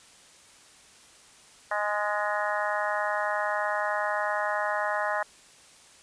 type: harmonic tone with a mistuned harmonic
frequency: 207.7 Hz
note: G#3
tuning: in tune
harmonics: 3 / 4 / 5 / 6 / 7 / 8 / 9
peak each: -31 / -32 / -33 / -35 / -35 / -35 / -35 dBFS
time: 1.71-5.23 s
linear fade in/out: 5 ms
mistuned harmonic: 8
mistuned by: +32 cents
effects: white hiss -54 dBFS RMS until 6.02 s + resampled to 22050 Hz